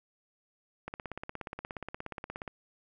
click train, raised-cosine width 0.5 ms, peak -23 dBFS, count 28, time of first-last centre 0.88-2.478 s, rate 16.9 Hz, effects none

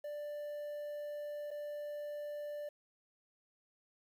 triangle tone with dropouts, 589 Hz, D5, 5 cents sharp, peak -38 dBFS, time 0.04-2.69 s, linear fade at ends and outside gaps 5 ms, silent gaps 1.507-1.512 s, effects 11-bit

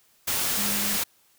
sine tone in noise, 204.2 Hz, G#3, 29 cents flat, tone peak -33 dBFS, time 0.57-0.97 s, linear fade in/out 10 ms, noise white, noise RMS -26 dBFS, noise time 0.27-1.04 s, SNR -10 dB, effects white hiss -62 dBFS RMS until 1.38 s

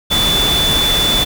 sine tone in noise, 3483 Hz, A7, 18 cents flat, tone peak -13 dBFS, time 0.1-1.25 s, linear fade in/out 20 ms, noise pink, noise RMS -18 dBFS, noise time 0.1-1.25 s, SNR +2 dB, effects none

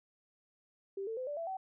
sine tone with pitch steps, 392 / 447.7 / 511.3 / 584 / 666.9 / 761.7 Hz, G4 / A4 / C5 / D5 / E5 / G5, 0 / +30 / -40 / -10 / +20 / -50 cents, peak -36 dBFS, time 0.97-1.57 s, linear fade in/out 5 ms, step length 100 ms, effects none

